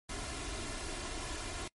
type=noise with comb filter; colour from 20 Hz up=pink; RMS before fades=-40 dBFS; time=0.09-1.68 s; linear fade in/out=5 ms; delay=2.9 ms; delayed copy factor=+0.6; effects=noise-tail reverb RT60 0.1 s tail -26 dB re dry + MP3 48 kbps